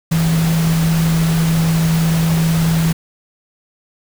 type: tone in noise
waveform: sine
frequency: 163.3 Hz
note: E3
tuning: 16 cents flat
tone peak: -12 dBFS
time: 0.11-2.93 s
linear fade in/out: 10 ms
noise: pink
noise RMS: -24 dBFS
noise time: 0.11-2.93 s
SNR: +9 dB
effects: none